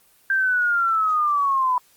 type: linear sweep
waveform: sine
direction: down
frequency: 1585 to 987.8 Hz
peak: -17 dBFS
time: 0.3-1.78 s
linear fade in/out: 2 ms
effects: white hiss -57 dBFS RMS until 1.96 s + Opus 24 kbps